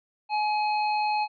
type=tone; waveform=square; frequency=845 Hz; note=G#5; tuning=30 cents sharp; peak=-24 dBFS; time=0.29-1.28 s; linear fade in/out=50 ms; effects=resampled to 11025 Hz